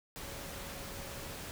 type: tone in noise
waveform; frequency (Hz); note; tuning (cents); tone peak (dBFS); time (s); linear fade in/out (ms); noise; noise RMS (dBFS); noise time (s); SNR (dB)
sine; 554; C#5; -1; -52; 0.24-1.38; 0; pink; -44; 0.16-1.51; -11
effects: none